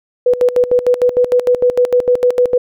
sine tone with tremolo, 493.9 Hz, B4, in tune, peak -7 dBFS, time 0.26-2.58 s, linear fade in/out 5 ms, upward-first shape square, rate 6.6 Hz, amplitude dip 80%, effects none

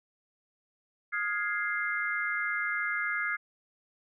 sine chord, F minor seventh, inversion third, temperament equal with one note detuned, 1244.5 / 1418.1 / 1661.2 / 2093 Hz, Eb6 / F6 / Ab6 / C7, 0 / +26 / 0 / 0 cents, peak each -38 / -34 / -33 / -33 dBFS, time 1.12-3.37 s, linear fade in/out 20 ms, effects none

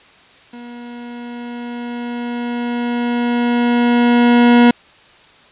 40% pulse tone with level ramp, 240 Hz, B3, 49 cents flat, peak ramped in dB -31 to -5 dBFS, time 0.53-4.71 s, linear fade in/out 5 ms, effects white hiss -46 dBFS RMS until 5.51 s + resampled to 8000 Hz

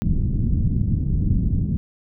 pink low-pass noise, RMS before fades -20 dBFS, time 0.02-1.77 s, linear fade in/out 0 ms, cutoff 220 Hz, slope 24 dB/octave, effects none

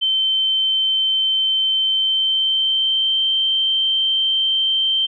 sine tone with pitch glide, 3096 to 3127 Hz, G7 to G7, -22 to -5 cents, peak -15 dBFS, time 0.01-5.07 s, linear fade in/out 20 ms, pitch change +17 cents, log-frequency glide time 1.77-3.25 s, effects none

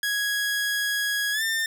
sawtooth tone with pitch glide, 1661.2 to 1801.1 Hz, G#6 to A6, 0 to +40 cents, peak -20 dBFS, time 0.03-1.66 s, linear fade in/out 2 ms, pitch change +140 cents, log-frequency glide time 1.32-1.43 s, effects none

